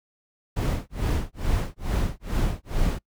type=noise with tremolo; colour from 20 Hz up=brown; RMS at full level=-22 dBFS; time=0.56-2.99 s; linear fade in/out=10 ms; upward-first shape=sine; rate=2.3 Hz; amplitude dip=100%; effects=noise-tail reverb RT60 0.1 s tail -25 dB re dry

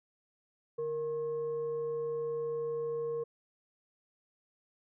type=tone with frequency modulation; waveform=sine; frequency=466.2 Hz; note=A#4; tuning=in tune; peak=-32 dBFS; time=0.78-3.24 s; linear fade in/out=10 ms; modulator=613 Hz; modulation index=0.27; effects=none

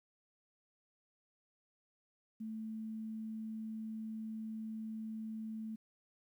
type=tone; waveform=sine; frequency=220 Hz; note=A3; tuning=in tune; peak=-40 dBFS; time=2.4-5.76 s; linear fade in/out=10 ms; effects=12-bit

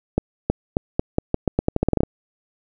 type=accelerating click train; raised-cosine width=2 ms; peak=-4 dBFS; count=16; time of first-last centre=0.18-2.034 s; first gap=320 ms; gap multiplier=0.84; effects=none

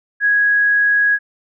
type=tone; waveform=sine; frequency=1660 Hz; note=G#6; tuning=1 cent flat; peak=-11 dBFS; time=0.2-1.19 s; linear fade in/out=50 ms; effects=none

